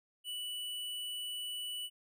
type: tone with hard clipping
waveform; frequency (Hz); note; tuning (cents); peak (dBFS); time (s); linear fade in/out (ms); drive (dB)
sine; 2960; F#7; 0; -39; 0.24-1.9; 50; 16
effects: none